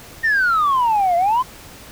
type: exponential two-way sweep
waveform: sine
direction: down then up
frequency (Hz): 1864.7 to 677 to 1056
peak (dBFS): -12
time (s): 0.23-1.43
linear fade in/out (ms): 20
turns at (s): 1.16
effects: tanh soft clip ceiling -11 dBFS + pink hiss -40 dBFS RMS until 1.91 s